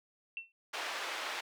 sine tone with exponential decay, 2703 Hz, E7, 43 cents sharp, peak -34 dBFS, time 0.37-0.52 s, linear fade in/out 1 ms, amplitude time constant 31 ms
white band-pass noise, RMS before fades -39 dBFS, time 0.73-1.41 s, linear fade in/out 10 ms, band 490 to 2800 Hz, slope 12 dB/octave
effects high-pass 300 Hz 12 dB/octave

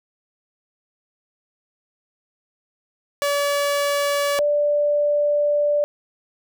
sawtooth / sine tone pair in turn, 572 / 586.7 Hz, D5 / D5, -46 / -2 cents, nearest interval unison, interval 44 cents, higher second, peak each -15 / -16 dBFS, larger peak first, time 3.22-4.39 / 4.39-5.84 s, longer second, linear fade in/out 0 ms, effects none

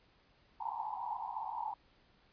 pink band-pass noise, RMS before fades -40 dBFS, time 0.6-1.74 s, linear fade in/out 2 ms, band 800 to 980 Hz, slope 96 dB/octave, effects pink hiss -68 dBFS RMS until 2.32 s + resampled to 11025 Hz

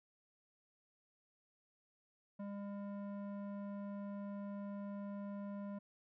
square tone with low-pass filter, 201.5 Hz, G3, 48 cents sharp, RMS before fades -45 dBFS, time 2.39-5.79 s, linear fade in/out 10 ms, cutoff 940 Hz, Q 1, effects none

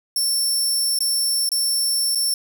20% pulse tone with dropouts, 5420 Hz, E8, 47 cents sharp, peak -13 dBFS, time 0.16-2.34 s, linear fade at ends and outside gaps 2 ms, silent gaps 0.989-1.005 / 1.491-1.517 / 2.15-2.155 s, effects none

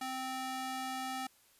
square tone with high-pass filter, 260.4 Hz, C4, 8 cents flat, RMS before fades -39 dBFS, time 0.01-1.27 s, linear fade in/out 5 ms, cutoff 560 Hz, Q 1.1, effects white hiss -66 dBFS RMS until 1.59 s + resampled to 32000 Hz

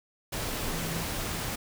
sine tone in noise, 165.5 Hz, E3, 7 cents sharp, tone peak -36 dBFS, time 0.72-1.03 s, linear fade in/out 10 ms, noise pink, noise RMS -33 dBFS, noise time 0.32-1.56 s, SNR -6 dB, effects none

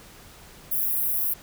white high-pass noise, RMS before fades -25 dBFS, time 0.71-1.34 s, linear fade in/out 10 ms, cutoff 11000 Hz, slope 48 dB/octave, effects pink hiss -48 dBFS RMS until 1.42 s

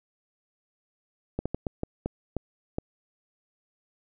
slowing click train, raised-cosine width 2 ms, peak -15 dBFS, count 8, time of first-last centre 1.39-2.784 s, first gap 66 ms, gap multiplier 1.36, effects none

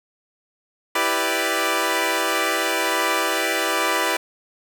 10% pulse chord, E minor seventh, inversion none, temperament equal, 329.6 / 392 / 493.9 / 587.3 Hz, E4 / G4 / B4 / D5, 0 / 0 / 0 / 0 cents, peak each -17 dBFS, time 0.95-4.17 s, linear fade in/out 5 ms, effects none

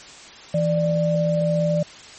sine tone pair together, 164.81 / 591.7 Hz, E3 / D5, 0 / +13 cents, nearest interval octave + minor seventh, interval 2213 cents, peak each -20 dBFS, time 0.54-1.83 s, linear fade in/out 5 ms, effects white hiss -42 dBFS RMS until 2.18 s + MP3 32 kbps

